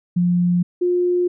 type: tone pair in turn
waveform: sine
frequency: 176.4 / 355.9 Hz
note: F3 / F4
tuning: +18 / +33 cents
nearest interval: octave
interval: 1215 cents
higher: second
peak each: -14 / -15 dBFS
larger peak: first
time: 0.16-0.63 / 0.81-1.28 s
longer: neither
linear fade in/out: 10 ms
effects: none